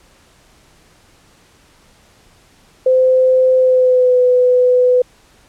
sine tone with pitch glide, 515 to 499.5 Hz, C5 to B4, -28 to +20 cents, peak -8 dBFS, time 2.86-5.02 s, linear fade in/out 5 ms, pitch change -52 cents, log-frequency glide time 3.57-4.19 s, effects pink hiss -50 dBFS RMS until 5.48 s + low-pass 10000 Hz 12 dB/octave

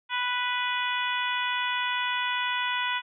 harmonic tone with a mistuned harmonic, 493.9 Hz, B4, in tune, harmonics 2 / 3 / 4 / 5 / 6 / 7, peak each -30 / -32 / -33 / -34 / -35 / -35 dBFS, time 0.09-3.02 s, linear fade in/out 50 ms, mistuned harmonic 7, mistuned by -18 cents, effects none

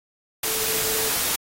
sine tone in noise, 440 Hz, A4, in tune, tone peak -32 dBFS, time 0.45-1.1 s, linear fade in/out 5 ms, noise white, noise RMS -24 dBFS, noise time 0.43-1.36 s, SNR -11 dB, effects AAC 48 kbps

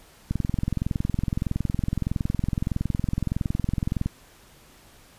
click train, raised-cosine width 5 ms, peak -12 dBFS, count 82, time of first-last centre 0.31-4.06 s, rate 21.6 Hz, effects pink hiss -53 dBFS RMS until 5.18 s + resampled to 32000 Hz

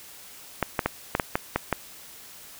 clicks, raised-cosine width 0.5 ms, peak -7 dBFS, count 8, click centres 0.627 / 0.792 / 0.86 / 1.151 / 1.198 / 1.355 / 1.56 / 1.727 s, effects white hiss -46 dBFS RMS until 2.59 s

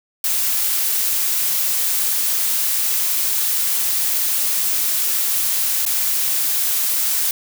blue noise with dropouts, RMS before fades -19 dBFS, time 0.24-7.31 s, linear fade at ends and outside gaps 2 ms, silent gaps 5.853-5.863 s, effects none

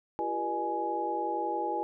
sine tone cluster, 340.7 / 391.6 / 478 / 606 / 836 Hz, F4 / G4 / A#4 / D#5 / G#5, -43 / -2 / +43 / -46 / +11 cents, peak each -36 / -39 / -37 / -40 / -31 dBFS, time 0.19-1.83 s, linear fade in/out 0 ms, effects none

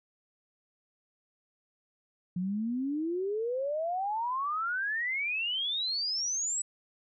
sine exponential sweep, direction up, 174.61 to 7970 Hz, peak -29 dBFS, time 2.36-6.62 s, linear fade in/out 5 ms, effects none

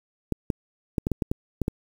clicks, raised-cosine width 3 ms, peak -11 dBFS, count 9, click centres 0.323 / 0.502 / 0.982 / 1.069 / 1.117 / 1.222 / 1.315 / 1.617 / 1.681 s, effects 7-bit

